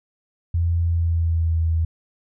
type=tone with pitch glide; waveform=sine; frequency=84.8 to 81.63 Hz; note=E2 to E2; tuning=+50 to -16 cents; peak=-17 dBFS; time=0.54-1.85 s; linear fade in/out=5 ms; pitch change=-66 cents; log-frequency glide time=0.82-1.6 s; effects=none